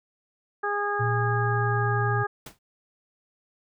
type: harmonic tone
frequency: 409.9 Hz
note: G#4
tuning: 23 cents flat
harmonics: 1 / 2 / 3 / 4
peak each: -30 / -30 / -30 / -30 dBFS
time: 0.63-2.27 s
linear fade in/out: 10 ms
type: tone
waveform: sine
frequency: 116.54 Hz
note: A#2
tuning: in tune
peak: -24 dBFS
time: 0.99-2.24 s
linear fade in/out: 20 ms
type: noise with exponential decay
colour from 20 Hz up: pink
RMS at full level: -36 dBFS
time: 2.46-2.59 s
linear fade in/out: 5 ms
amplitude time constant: 27 ms
effects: none